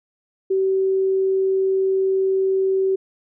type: tone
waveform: sine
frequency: 382.9 Hz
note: G4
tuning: 41 cents flat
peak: -16 dBFS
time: 0.5-2.96 s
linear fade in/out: 10 ms
effects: none